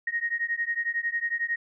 sine beating tone pair, 1864.7 / 1875.7 Hz, A#6 / A#6, 0 / +10 cents, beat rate 11 Hz, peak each -29 dBFS, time 0.07-1.56 s, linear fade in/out 5 ms, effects none

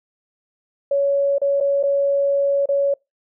sine tone with dropouts, 560 Hz, C#5, 18 cents sharp, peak -15 dBFS, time 0.91-2.94 s, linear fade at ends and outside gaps 5 ms, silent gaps 1.383-1.416 / 1.603-1.608 / 1.829-1.835 / 2.658-2.688 s, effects noise-tail reverb RT60 0.2 s tail -25 dB re dry

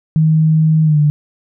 sine tone with pitch glide, 157.6 to 148.75 Hz, D#3 to D3, +23 to +22 cents, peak -8 dBFS, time 0.16-1.1 s, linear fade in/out 0 ms, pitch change -101 cents, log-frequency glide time 0.84-0.98 s, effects none

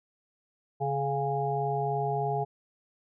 harmonic tone with a mistuned harmonic, 140 Hz, C#3, 18 cents sharp, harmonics 1 / 3 / 5 / 6, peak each -32 / -32 / -32 / -32 dBFS, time 0.8-2.45 s, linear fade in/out 20 ms, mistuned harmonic 6, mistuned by -35 cents, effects none

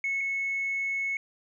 sine tone pair in turn, 2197 / 2197 Hz, C#7 / C#7, -16 / -16 cents, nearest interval unison, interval 0 cents, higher neither, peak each -25 / -26 dBFS, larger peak first, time 0.04-0.21 / 0.21-1.17 s, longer second, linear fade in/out 2 ms, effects tanh soft clip ceiling -23 dBFS

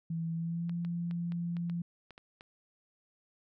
sine tone with pitch glide, 164.81 to 171.51 Hz, E3 to F3, 0 to -31 cents, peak -32 dBFS, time 0.1-1.82 s, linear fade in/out 5 ms, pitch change +69 cents, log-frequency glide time 0.34-0.72 s
clicks, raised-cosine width 0.3 ms, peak -34 dBFS, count 9, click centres 0.695 / 0.849 / 1.111 / 1.321 / 1.568 / 1.698 / 2.107 / 2.179 / 2.409 s
effects none

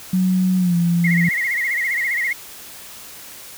sine tone with pitch glide, 185 to 171.62 Hz, F#3 to F3, 0 to -30 cents, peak -14 dBFS, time 0.13-1.29 s, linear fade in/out 5 ms, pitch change -130 cents, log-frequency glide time 0.58-0.76 s
sine tone with vibrato, 2016 Hz, B6, 35 cents sharp, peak -18 dBFS, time 1.04-2.33 s, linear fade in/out 5 ms, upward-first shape sine, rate 15 Hz, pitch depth 130 cents each way
effects white hiss -38 dBFS RMS until 3.57 s

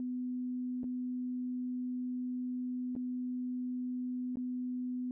sine tone with dropouts, 250.3 Hz, B3, 23 cents sharp, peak -34 dBFS, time 0-5.11 s, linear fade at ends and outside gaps 1 ms, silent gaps 0.833-0.841 / 2.953-2.963 / 4.357-4.37 s, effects none

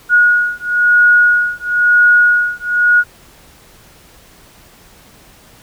sine beating tone pair, 1448 / 1449 Hz, F#6 / F#6, -38 / -37 cents, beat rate 1 Hz, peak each -11 dBFS, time 0.09-3.04 s, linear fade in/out 50 ms, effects pink hiss -44 dBFS RMS until 5.62 s

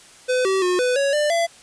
square tone with pitch steps, 505 / 383.2 / 361.2 / 498.8 / 557 / 595 / 675 Hz, B4 / G4 / F#4 / B4 / C#5 / D5 / E5, +39 / -39 / -42 / +17 / +8 / +22 / +41 cents, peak -18 dBFS, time 0.28-1.47 s, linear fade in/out 20 ms, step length 170 ms, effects white hiss -47 dBFS RMS until 1.62 s + resampled to 22050 Hz

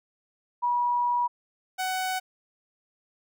sine / sawtooth tone pair in turn, 968 / 747.6 Hz, B5 / F#5, -35 / +18 cents, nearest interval major third, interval 447 cents, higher first, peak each -22 / -23 dBFS, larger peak first, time 0.62-1.28 / 1.78-2.2 s, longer first, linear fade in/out 20 ms, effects none

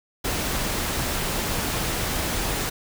pink noise, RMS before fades -26 dBFS, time 0.24-2.7 s, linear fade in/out 10 ms, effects none

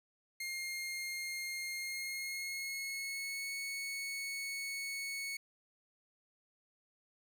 sawtooth tone with pitch glide, 2127 to 2212 Hz, C7 to C#7, +28 to -4 cents, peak -35 dBFS, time 0.4-5.37 s, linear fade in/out 5 ms, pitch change +68 cents, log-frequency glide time 1.76-3.52 s, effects none

